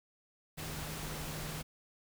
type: tone in noise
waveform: sine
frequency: 154.6 Hz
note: D#3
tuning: 11 cents flat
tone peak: -44 dBFS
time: 0.57-1.63 s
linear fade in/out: 20 ms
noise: pink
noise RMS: -42 dBFS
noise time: 0.57-1.63 s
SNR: -5 dB
effects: none